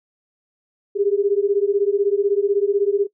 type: beating tone pair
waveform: sine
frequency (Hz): 395.3 / 411.3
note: G4 / G#4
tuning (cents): +15 / -17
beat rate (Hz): 16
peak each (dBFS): -19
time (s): 0.95-3.07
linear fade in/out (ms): 20
effects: noise-tail reverb RT60 0.1 s tail -20 dB re dry